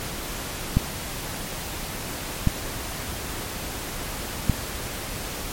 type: clicks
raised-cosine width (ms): 5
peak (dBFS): -5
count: 3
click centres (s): 0.77 / 2.473 / 4.497
effects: pink hiss -32 dBFS RMS until 5.52 s + MP3 64 kbps